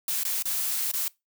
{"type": "noise with dropouts", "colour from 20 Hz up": "blue", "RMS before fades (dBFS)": -28, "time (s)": [0.08, 1.08], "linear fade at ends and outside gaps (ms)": 1, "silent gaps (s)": [[0.234, 0.251], [0.424, 0.455], [0.915, 0.937]], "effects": ["noise-tail reverb RT60 0.2 s tail -22 dB re dry"]}